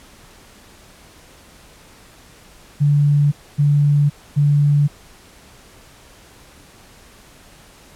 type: tone bursts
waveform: sine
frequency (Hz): 145.1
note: D3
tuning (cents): -21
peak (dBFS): -11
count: 3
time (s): 2.8-4.88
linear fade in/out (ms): 20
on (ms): 520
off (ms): 260
effects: pink hiss -46 dBFS RMS until 7.95 s + low-pass 12000 Hz 12 dB/octave